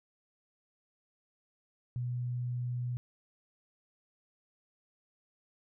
sine tone, 122.9 Hz, B2, 8 cents flat, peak -32 dBFS, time 1.96-2.97 s, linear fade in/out 0 ms, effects none

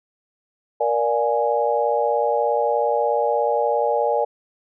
sine chord, Bb dominant seventh, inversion none, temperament equal with one note detuned, 470.5 / 587.3 / 698.5 / 830.6 Hz, Bb4 / D5 / F5 / Ab5, +16 / 0 / 0 / 0 cents, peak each -22 / -22 / -27 / -22 dBFS, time 0.8-4.25 s, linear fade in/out 10 ms, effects none

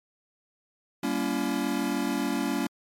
square chord, G diminished seventh, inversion none, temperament just, 196 / 235.2 / 282.2 / 338.7 Hz, G3 / Bb3 / Db4 / Fb4, 0 / +16 / +31 / +47 cents, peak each -34 / -32 / -30 / -34 dBFS, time 1.03-2.67 s, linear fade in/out 5 ms, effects MP3 64 kbps

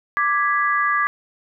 sine chord, G# diminished, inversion second, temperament equal, 1174.7 / 1661.2 / 1975.5 Hz, D6 / G#6 / B6, 0 / 0 / 0 cents, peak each -19 / -21 / -25 dBFS, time 0.17-1.07 s, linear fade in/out 0 ms, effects none

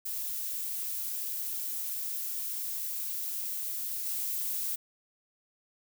violet noise with level steps, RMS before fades -35 / -33 dBFS, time 0.05-4.76 s, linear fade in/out 10 ms, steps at 4.05 s, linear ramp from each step 5 ms, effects none

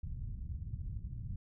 white low-pass noise, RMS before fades -41 dBFS, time 0.03-1.36 s, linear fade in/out 5 ms, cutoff 120 Hz, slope 24 dB/octave, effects none

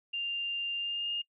sine tone with pitch glide, 2794 to 2830 Hz, F7 to F7, 0 to +22 cents, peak -31 dBFS, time 0.13-1.22 s, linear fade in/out 10 ms, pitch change +22 cents, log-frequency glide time 0.77-1.11 s, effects noise-tail reverb RT60 0.1 s tail -22 dB re dry

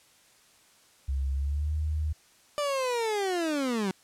sine tone with pitch glide, 67.7 to 76.87 Hz, C#2 to D#2, -40 to -20 cents, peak -26 dBFS, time 1.08-2.13 s, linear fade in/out 10 ms, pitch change +220 cents, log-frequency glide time 1.33-1.74 s
30% pulse linear sweep, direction down, 594 to 182.9 Hz, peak -24 dBFS, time 2.58-3.91 s, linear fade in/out 0 ms
effects white hiss -60 dBFS RMS until 4.03 s + low-pass 10000 Hz 12 dB/octave

